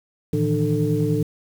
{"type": "tone cluster", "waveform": "sine", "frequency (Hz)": [113.5, 153.6, 163.7, 299.9, 443.5], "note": ["A#2", "D#3", "E3", "D4", "A4"], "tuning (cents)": [-46, -22, -12, 36, 14], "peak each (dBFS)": -24, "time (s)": [0.33, 1.23], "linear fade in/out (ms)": 5, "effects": ["tanh soft clip ceiling -7 dBFS", "7-bit"]}